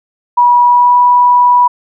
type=tone with pitch glide; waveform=sine; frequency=970 to 979.6 Hz; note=B5 to B5; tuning=-31 to -14 cents; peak=-4 dBFS; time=0.37-1.68 s; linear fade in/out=10 ms; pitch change=+17 cents; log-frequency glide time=0.63-0.97 s; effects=none